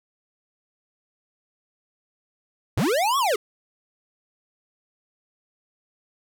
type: linear two-way sweep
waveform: square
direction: up then down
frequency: 74.4 to 1151 to 377.9 Hz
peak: -20 dBFS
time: 2.77-3.36 s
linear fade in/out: 5 ms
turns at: 3.18 s
effects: none